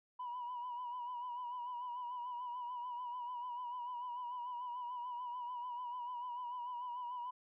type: tone with vibrato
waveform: sine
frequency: 979 Hz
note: B5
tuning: 15 cents flat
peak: -39 dBFS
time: 0.19-7.31 s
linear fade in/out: 10 ms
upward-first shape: sine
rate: 6.8 Hz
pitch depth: 49 cents each way
effects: tanh soft clip ceiling -37 dBFS